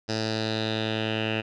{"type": "tone with low-pass filter sweep", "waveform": "10% pulse", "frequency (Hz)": 110, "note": "A2", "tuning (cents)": 0, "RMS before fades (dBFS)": -28, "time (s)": [0.08, 1.42], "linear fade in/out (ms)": 20, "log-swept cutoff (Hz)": [5100, 2700], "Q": 4.7, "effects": []}